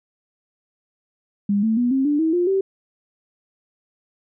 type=tone with pitch steps; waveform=sine; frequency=202.4 / 222 / 243.5 / 267.1 / 292.9 / 321.3 / 352.4 / 386.5 Hz; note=G#3 / A3 / B3 / C4 / D4 / E4 / F4 / G4; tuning=-44 / +16 / -24 / +36 / -5 / -44 / +16 / -24 cents; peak=-16 dBFS; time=1.49-2.61 s; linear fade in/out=5 ms; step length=140 ms; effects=none